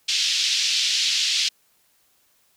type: band-pass noise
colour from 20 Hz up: pink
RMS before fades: -22 dBFS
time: 0.08-1.49 s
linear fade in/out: 10 ms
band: 3000 to 5600 Hz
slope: 24 dB/octave
effects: white hiss -63 dBFS RMS until 2.56 s